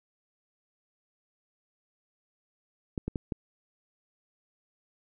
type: clicks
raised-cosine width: 3 ms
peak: -18 dBFS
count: 4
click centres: 2.978 / 3.08 / 3.158 / 3.322 s
effects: none